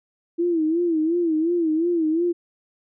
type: tone with vibrato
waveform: sine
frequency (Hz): 330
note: E4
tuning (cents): +2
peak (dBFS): -18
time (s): 0.38-2.33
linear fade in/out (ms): 20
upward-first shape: sine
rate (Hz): 2.8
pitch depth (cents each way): 110
effects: none

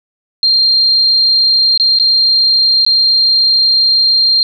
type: tone with dropouts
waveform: sine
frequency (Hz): 4189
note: C8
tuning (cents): +1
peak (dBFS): -7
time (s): 0.43-4.43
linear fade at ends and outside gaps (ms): 1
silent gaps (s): 1.776-1.798 / 1.987-1.998 / 2.85-2.864
effects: none

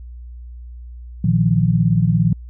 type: chord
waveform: sine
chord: Bb suspended fourth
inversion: none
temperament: equal with one note detuned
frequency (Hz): 116.54 / 157.1 / 174.61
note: Bb2 / Eb3 / F3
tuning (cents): 0 / +17 / 0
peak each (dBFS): -17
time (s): 1.24-2.33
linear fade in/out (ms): 5
effects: added 60 Hz sine -32 dBFS peak until 2.49 s

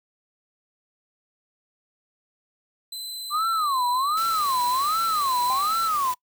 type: tone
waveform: sawtooth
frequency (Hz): 4038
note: B7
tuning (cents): +38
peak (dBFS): -29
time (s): 2.92-5.88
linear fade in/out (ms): 5
type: tone with vibrato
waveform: sine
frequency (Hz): 1147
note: D6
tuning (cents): -41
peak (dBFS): -21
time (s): 3.3-6.15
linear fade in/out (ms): 50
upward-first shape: sine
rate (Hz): 1.3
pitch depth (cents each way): 280
type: noise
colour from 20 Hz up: white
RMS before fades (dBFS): -36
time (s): 4.17-6.14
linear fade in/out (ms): 2
type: tone with exponential decay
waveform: triangle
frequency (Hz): 785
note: G5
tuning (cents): +2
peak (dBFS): -26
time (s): 5.5-5.96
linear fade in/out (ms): 0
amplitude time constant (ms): 98
effects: noise-tail reverb RT60 0.1 s tail -24 dB re dry

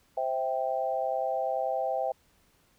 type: chord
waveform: sine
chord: C major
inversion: none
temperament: equal with one note detuned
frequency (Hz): 523.3 / 654.7 / 784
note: C5 / E5 / G5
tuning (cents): 0 / -12 / 0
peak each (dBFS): -32 / -31 / -31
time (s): 0.17-2.12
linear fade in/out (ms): 5
effects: pink hiss -66 dBFS RMS until 2.78 s

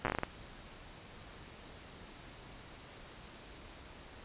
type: slowing click train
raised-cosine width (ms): 0.5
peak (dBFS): -17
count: 9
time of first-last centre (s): 0.05-0.234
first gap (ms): 8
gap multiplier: 1.29
effects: pink hiss -52 dBFS RMS until 4.24 s + resampled to 8000 Hz

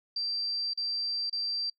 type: tone with dropouts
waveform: sine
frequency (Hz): 4699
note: D8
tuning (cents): 0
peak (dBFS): -29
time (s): 0.16-1.7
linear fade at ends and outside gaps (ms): 5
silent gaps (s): 0.736-0.774 / 1.298-1.327
effects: noise-tail reverb RT60 0.1 s tail -24 dB re dry

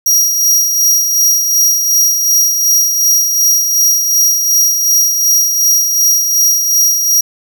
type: tone with tremolo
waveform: sawtooth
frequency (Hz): 5710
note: F8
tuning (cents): +37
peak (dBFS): -4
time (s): 0.06-7.21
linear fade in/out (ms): 5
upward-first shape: sine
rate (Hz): 2.7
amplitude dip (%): 45
effects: none

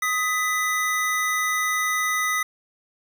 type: tone pair together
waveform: square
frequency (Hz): 1250.9 / 1990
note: D#6 / B6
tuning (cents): +9 / +13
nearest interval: minor sixth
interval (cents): 804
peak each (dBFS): -26 / -24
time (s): 0.02-2.43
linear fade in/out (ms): 5
effects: none

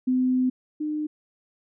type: tone pair in turn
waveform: sine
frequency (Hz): 255.1 / 303.4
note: C4 / D#4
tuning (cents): -44 / -44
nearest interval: minor third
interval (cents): 300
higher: second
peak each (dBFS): -19 / -25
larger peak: first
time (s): 0.07-0.5 / 0.8-1.07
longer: first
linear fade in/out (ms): 10
effects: none

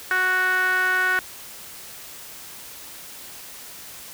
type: tone with band-pass filter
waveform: sawtooth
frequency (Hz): 370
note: F#4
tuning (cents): 0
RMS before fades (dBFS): -21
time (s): 0.11-1.19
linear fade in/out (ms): 0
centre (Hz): 1600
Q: 9.9
effects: white hiss -40 dBFS RMS until 4.13 s

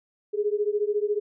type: beating tone pair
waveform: sine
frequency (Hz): 409.9 / 423.9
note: G#4 / G#4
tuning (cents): -23 / +35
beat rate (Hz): 14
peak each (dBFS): -25 / -26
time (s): 0.33-1.2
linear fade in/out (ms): 20
effects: none

